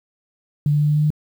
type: tone with pitch steps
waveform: sine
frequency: 146.83 / 147.77 / 148.71 / 149.66 / 150.61 / 151.57 Hz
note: D3 / D3 / D3 / D3 / D3 / D#3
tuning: 0 / +11 / +22 / +33 / +44 / -45 cents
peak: -14 dBFS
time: 0.66-1.104 s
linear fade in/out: 2 ms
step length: 74 ms
effects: 8-bit